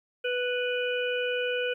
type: harmonic tone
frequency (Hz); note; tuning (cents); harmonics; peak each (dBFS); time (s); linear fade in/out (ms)
493.8; B4; 0; 1 / 3 / 5 / 6; -28 / -33 / -35 / -36; 0.24-1.74; 10
effects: 11-bit